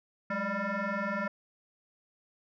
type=tone with frequency modulation; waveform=sine; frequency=585 Hz; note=D5; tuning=7 cents flat; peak=-28 dBFS; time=0.3-1.28 s; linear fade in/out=5 ms; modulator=397 Hz; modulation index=3.2; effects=tanh soft clip ceiling -27 dBFS